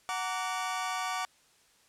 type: chord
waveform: sawtooth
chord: Gb augmented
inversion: none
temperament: just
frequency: 740 / 925 / 1156.2 Hz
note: Gb5 / Bb5 / D6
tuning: 0 / -14 / -27 cents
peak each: -31 / -35 / -31 dBFS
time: 0.09-1.25 s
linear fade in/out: 0 ms
effects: white hiss -64 dBFS RMS until 1.88 s + low-pass 9000 Hz 12 dB/octave